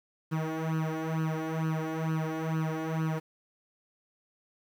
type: tone with flanger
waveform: sawtooth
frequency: 159.4 Hz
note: D#3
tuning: 42 cents sharp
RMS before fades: -31 dBFS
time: 0.31-3.2 s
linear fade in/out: 20 ms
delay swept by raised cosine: 0.69 to 2.79 ms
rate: 2.2 Hz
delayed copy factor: +0.9
effects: low-pass 2000 Hz 12 dB/octave + 9-bit